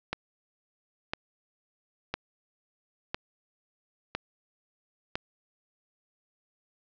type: click train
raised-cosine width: 0.3 ms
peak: -14 dBFS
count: 6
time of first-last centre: 0.13-5.155 s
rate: 0.995 Hz
effects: resampled to 16000 Hz + 9-bit